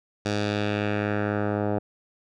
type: tone with low-pass filter sweep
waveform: 10% pulse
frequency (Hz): 103.83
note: G#2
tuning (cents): 0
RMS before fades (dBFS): -26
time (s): 0.25-1.79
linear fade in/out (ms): 10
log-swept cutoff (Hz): 5600 to 830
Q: 1.5
effects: none